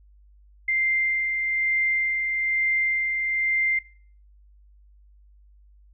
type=tone with tremolo; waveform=sine; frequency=2093 Hz; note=C7; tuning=in tune; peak=-19 dBFS; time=0.68-3.79 s; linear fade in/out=5 ms; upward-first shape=sine; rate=1.1 Hz; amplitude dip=35%; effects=noise-tail reverb RT60 0.5 s tail -23 dB re dry + added 50 Hz sine -51 dBFS peak until 5.93 s

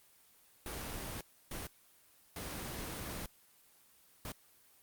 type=noise bursts at uneven times; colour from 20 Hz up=pink; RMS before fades=-42 dBFS; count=4; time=0.66-1.21 / 1.51-1.67 / 2.36-3.26 / 4.25-4.32 s; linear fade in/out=2 ms; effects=white hiss -65 dBFS RMS until 4.82 s + Opus 24 kbps

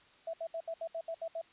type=tone bursts; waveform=sine; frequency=659.3 Hz; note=E5; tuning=in tune; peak=-35 dBFS; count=9; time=0.27-1.415 s; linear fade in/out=5 ms; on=65 ms; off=70 ms; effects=white hiss -62 dBFS RMS until 1.52 s + resampled to 8000 Hz

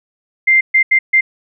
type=tone bursts at uneven times; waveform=sine; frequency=2093 Hz; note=C7; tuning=in tune; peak=-7 dBFS; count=4; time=0.47-0.61 / 0.74-0.83 / 0.91-0.99 / 1.13-1.21 s; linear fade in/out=10 ms; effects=none

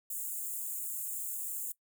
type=high-pass noise; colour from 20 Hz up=white; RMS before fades=-38 dBFS; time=0.1-1.72 s; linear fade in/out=5 ms; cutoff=6900 Hz; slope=96 dB/octave; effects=noise-tail reverb RT60 0.1 s tail -20 dB re dry

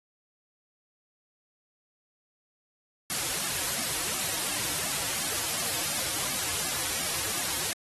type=noise with flanger; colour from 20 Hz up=white; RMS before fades=-30 dBFS; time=3.1-7.73 s; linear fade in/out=0 ms; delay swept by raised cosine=2 to 5 ms; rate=2.8 Hz; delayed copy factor=-0.9; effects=AAC 32 kbps

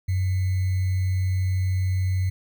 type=tone with sample-and-hold; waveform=sine; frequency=93.2 Hz; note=F#2; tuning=13 cents sharp; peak=-20 dBFS; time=0.08-2.3 s; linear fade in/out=10 ms; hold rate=2100 Hz; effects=none

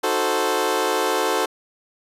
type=chord; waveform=20% pulse; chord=D# diminished seventh; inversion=none; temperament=equal; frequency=311.1 / 370 / 440 / 523.3 Hz; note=D#4 / F#4 / A4 / C5; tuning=0 / 0 / 0 / 0 cents; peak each=-24 / -20 / -18 / -20 dBFS; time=0.03-1.46 s; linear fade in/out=10 ms; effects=resampled to 32000 Hz

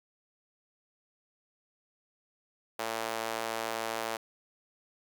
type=tone with high-pass filter; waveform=sawtooth; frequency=112.9 Hz; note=A2; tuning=45 cents sharp; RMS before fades=-35 dBFS; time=2.79-4.17 s; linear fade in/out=5 ms; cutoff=620 Hz; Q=1.2; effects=none

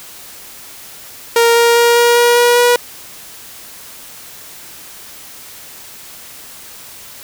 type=tone with pitch steps; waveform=sawtooth; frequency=466.2 / 469.2 / 472.2 / 475.2 / 478.2 / 481.2 / 484.3 Hz; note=A#4 / A#4 / A#4 / A#4 / A#4 / B4 / B4; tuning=0 / +11 / +22 / +33 / +44 / -45 / -34 cents; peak=-4 dBFS; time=1.36-2.76 s; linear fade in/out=2 ms; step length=200 ms; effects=white hiss -35 dBFS RMS until 7.23 s

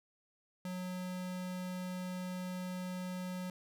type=tone; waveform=square; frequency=182.6 Hz; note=F#3; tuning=23 cents flat; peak=-39 dBFS; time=0.65-3.5 s; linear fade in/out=2 ms; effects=none

